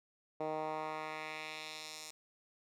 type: tone with band-pass filter sweep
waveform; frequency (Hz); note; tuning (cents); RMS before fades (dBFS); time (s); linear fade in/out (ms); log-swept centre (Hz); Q
10% pulse; 155.56; D#3; 0; -42; 0.4-2.11; 5; 580 to 6800; 1.3
effects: none